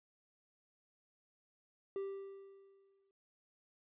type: tone with exponential decay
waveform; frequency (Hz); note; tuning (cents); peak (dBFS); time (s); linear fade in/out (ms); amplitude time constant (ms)
triangle; 392; G4; 0; -34; 1.96-3.11; 1; 250
effects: resampled to 8000 Hz